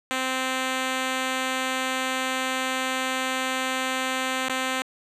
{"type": "tone with dropouts", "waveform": "5% pulse", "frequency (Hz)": 260, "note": "C4", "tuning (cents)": -11, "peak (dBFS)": -13, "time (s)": [0.11, 4.82], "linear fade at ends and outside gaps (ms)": 0, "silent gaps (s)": [4.484, 4.496], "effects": ["low-pass 10000 Hz 12 dB/octave"]}